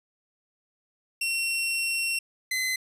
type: tone pair in turn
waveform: sawtooth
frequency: 2725 / 2041 Hz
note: F7 / C7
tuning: -43 / -44 cents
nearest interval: perfect fourth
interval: 501 cents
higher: first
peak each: -22 dBFS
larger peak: neither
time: 1.21-2.19 / 2.51-2.76 s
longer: first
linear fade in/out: 5 ms
effects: resampled to 32000 Hz